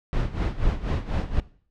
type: noise with tremolo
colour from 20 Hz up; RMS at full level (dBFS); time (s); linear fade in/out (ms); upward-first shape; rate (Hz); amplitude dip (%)
brown; -22; 0.13-1.4; 0; sine; 4.1; 80
effects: noise-tail reverb RT60 0.5 s tail -19 dB re dry + low-pass 4000 Hz 12 dB/octave